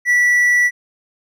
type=tone; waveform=triangle; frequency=1955 Hz; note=B6; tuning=18 cents flat; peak=-9 dBFS; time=0.05-0.71 s; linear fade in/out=50 ms; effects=none